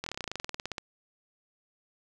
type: slowing click train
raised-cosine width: 0.2 ms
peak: -17 dBFS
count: 19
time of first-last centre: 0.04-0.782 s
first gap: 24 ms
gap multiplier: 1.06
effects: none